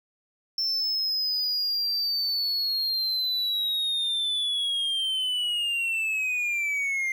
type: linear sweep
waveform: triangle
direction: down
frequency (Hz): 5370 to 2093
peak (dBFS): -23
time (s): 0.58-7.12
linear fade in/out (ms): 2
effects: 10-bit